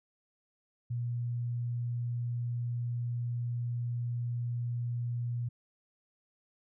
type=tone; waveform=sine; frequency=120 Hz; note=B2; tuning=49 cents flat; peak=-31 dBFS; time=0.9-5.49 s; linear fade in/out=10 ms; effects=none